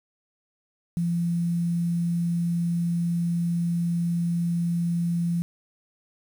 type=tone with quantisation; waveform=sine; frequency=171.1 Hz; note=F3; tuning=35 cents flat; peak=-22 dBFS; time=0.97-5.42 s; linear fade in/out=0 ms; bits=8; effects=none